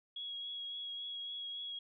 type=tone with vibrato; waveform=sine; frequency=3322 Hz; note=G#7; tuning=in tune; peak=-40 dBFS; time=0.16-1.79 s; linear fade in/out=5 ms; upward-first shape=triangle; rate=3.6 Hz; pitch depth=18 cents each way; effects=none